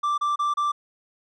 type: tone bursts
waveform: triangle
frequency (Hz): 1174.7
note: D6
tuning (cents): 0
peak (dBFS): -19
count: 4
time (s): 0.03-0.72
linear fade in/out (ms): 10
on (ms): 150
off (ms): 30
effects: resampled to 22050 Hz